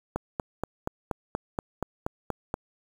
click train, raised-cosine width 1 ms, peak -14 dBFS, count 11, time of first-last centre 0.16-2.541 s, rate 4.2 Hz, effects 7-bit

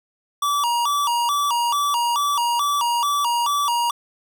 square tone with vibrato, 1046.5 Hz, C6, in tune, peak -19 dBFS, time 0.42-3.91 s, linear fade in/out 5 ms, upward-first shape square, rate 2.3 Hz, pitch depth 170 cents each way, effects none

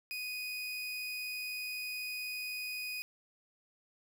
30% pulse tone, 2489 Hz, D#7, in tune, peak -35 dBFS, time 0.11-3.02 s, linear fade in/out 0 ms, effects none

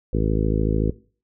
harmonic tone, 53.6 Hz, A1, 45 cents flat, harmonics 1 / 2 / 3 / 4 / 5 / 6 / 7 / 8 / 9, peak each -22 / -25 / -27 / -28 / -29 / -30 / -30 / -31 / -32 dBFS, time 0.13-0.91 s, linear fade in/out 5 ms, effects noise-tail reverb RT60 0.4 s tail -20 dB re dry

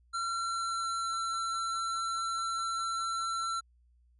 square tone with pitch glide, 1364 to 1347.6 Hz, F6 to E6, -41 to +38 cents, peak -32 dBFS, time 0.13-3.61 s, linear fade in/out 20 ms, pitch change -21 cents, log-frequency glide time 0.24-1.11 s, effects added 60 Hz sine -62 dBFS peak until 4.19 s + resampled to 24000 Hz

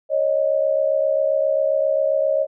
sine tone pair together, 551 / 618.5 Hz, C#5 / D#5, -11 / -10 cents, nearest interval major second, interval 201 cents, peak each -19 dBFS, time 0.09-2.47 s, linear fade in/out 50 ms, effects none

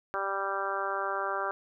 harmonic tone, 196 Hz, G3, in tune, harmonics 2 / 3 / 4 / 5 / 6 / 7 / 8, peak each -38 / -37 / -37 / -38 / -35 / -36 / -38 dBFS, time 0.14-1.51 s, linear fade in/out 0 ms, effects none

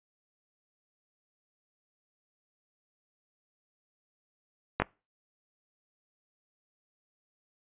clicks, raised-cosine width 0.5 ms, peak -10 dBFS, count 2, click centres 4.8 / 4.82 s, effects noise-tail reverb RT60 0.3 s tail -24 dB re dry + resampled to 8000 Hz

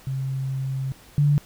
sine tone pair in turn, 133.6 / 145.45 Hz, C3 / D3, +36 / -16 cents, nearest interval minor second, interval 148 cents, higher second, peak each -24 / -15 dBFS, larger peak second, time 0.07-0.92 / 1.18-1.38 s, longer first, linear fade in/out 0 ms, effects pink hiss -50 dBFS RMS until 1.45 s

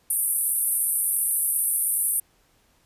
pink band-pass noise, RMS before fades -24 dBFS, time 0.1-2.2 s, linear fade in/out 5 ms, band 9000 to 13000 Hz, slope 96 dB/octave, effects pink hiss -63 dBFS RMS until 2.85 s + resampled to 32000 Hz

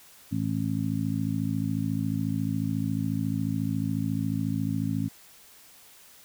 harmonic tone, 54.1 Hz, A1, 29 cents flat, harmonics 2 / 3 / 4 / 5, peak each -31 / -31 / -31 / -31 dBFS, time 0.31-5.09 s, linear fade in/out 20 ms, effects white hiss -53 dBFS RMS until 6.24 s

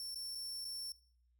sawtooth tone with dropouts, 5430 Hz, F8, 50 cents flat, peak -39 dBFS, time 0-0.92 s, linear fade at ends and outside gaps 1 ms, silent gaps 0.146-0.157 / 0.35-0.354 / 0.646-0.651 s, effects noise-tail reverb RT60 0.5 s tail -17 dB re dry + added 60 Hz sine -70 dBFS peak until 1.39 s

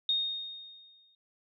sine tone with exponential decay, 3703 Hz, A#7, 12 cents flat, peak -24 dBFS, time 0.09-1.15 s, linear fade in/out 2 ms, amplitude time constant 230 ms, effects none

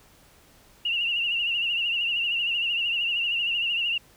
sine tone with vibrato, 2794 Hz, F7, in tune, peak -23 dBFS, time 0.85-3.98 s, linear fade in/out 5 ms, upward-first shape triangle, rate 13 Hz, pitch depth 83 cents each way, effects pink hiss -56 dBFS RMS until 4.16 s

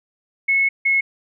sine tone pair in turn, 2191 / 2179 Hz, C#7 / C#7, -21 / -30 cents, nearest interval unison, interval 9 cents, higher first, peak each -14 dBFS, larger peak neither, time 0.48-0.69 / 0.85-1.01 s, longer first, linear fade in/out 10 ms, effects none

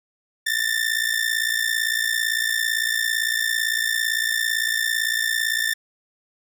sawtooth ring-modulated tone, 1789 Hz, A6, 28 cents sharp, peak -14 dBFS, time 0.46-5.74 s, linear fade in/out 10 ms, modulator 28.9 Hz, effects none

